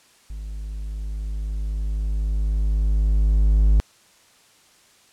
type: tone with level ramp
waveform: triangle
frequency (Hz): 51.91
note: G#1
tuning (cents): 0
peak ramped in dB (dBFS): -28 to -10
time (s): 0.3-3.8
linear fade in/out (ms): 0
effects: white hiss -55 dBFS RMS until 5.12 s + low-pass 9000 Hz 12 dB/octave